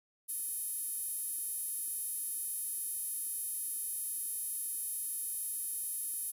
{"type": "tone with high-pass filter", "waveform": "sawtooth", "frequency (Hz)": 622.3, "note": "D#5", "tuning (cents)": 0, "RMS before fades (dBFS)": -38, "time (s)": [0.28, 6.32], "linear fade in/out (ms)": 20, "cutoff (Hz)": 11000, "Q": 6.3, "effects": []}